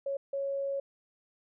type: tone bursts at uneven times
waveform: sine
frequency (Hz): 553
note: C#5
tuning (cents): -4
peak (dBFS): -30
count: 2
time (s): 0.06-0.17 / 0.33-0.8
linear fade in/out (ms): 5
effects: none